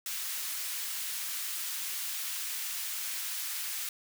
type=high-pass noise; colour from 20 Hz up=white; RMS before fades=-36 dBFS; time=0.06-3.89 s; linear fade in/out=2 ms; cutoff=1500 Hz; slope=12 dB/octave; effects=none